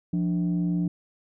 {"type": "tone pair together", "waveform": "sine", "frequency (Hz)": [174.61, 295.2], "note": ["F3", "D4"], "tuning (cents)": [0, 9], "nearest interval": "major sixth", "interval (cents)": 909, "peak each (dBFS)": [-22, -28], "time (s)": [0.13, 0.88], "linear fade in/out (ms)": 5, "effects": ["tanh soft clip ceiling -18 dBFS"]}